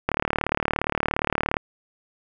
click train, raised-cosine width 0.5 ms, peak -6 dBFS, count 56, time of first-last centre 0.09-1.568 s, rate 37.2 Hz, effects none

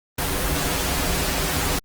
pink noise with comb filter, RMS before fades -23 dBFS, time 0.18-1.79 s, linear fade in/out 5 ms, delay 9 ms, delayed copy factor -0.8, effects Opus 24 kbps

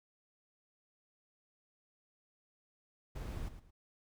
brown noise with echo, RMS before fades -41 dBFS, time 3.15-3.49 s, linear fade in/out 10 ms, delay 110 ms, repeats 2, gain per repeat -11 dB, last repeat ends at 3.71 s, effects none

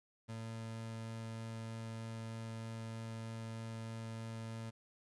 30% pulse tone, 112.9 Hz, A2, 45 cents sharp, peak -40 dBFS, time 0.28-4.71 s, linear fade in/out 20 ms, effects resampled to 24000 Hz + 13-bit

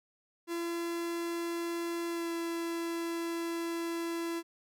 45% pulse tone with pitch glide, 339.6 to 335.9 Hz, F4 to E4, -48 to +33 cents, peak -33 dBFS, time 0.47-4.43 s, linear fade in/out 50 ms, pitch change -19 cents, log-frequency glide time 2.09-2.31 s, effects none

